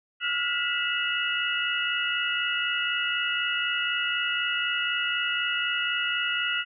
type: tone cluster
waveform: sine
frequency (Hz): 1366 / 1430 / 1970 / 2657 / 2887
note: F6 / F6 / B6 / E7 / F#7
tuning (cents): -39 / +41 / -5 / +13 / -43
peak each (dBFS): -37 / -29 / -33 / -32 / -29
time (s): 0.2-6.65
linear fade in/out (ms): 50
effects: none